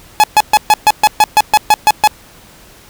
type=tone bursts; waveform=45% pulse; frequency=849 Hz; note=G#5; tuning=38 cents sharp; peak=-4 dBFS; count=12; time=0.2-2.074 s; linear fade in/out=0 ms; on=37 ms; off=130 ms; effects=pink hiss -41 dBFS RMS until 2.89 s